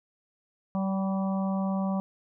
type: harmonic tone with a mistuned harmonic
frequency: 192.2 Hz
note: G3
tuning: 34 cents flat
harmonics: 1 / 3 / 4 / 5 / 6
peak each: -26 / -36 / -38 / -40 / -42 dBFS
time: 0.75-2 s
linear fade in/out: 0 ms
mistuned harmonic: 5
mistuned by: +32 cents
effects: none